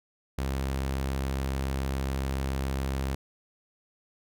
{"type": "tone", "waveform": "sawtooth", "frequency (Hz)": 67.1, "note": "C2", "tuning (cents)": 44, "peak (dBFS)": -24, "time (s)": [0.38, 3.15], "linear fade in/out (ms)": 5, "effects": []}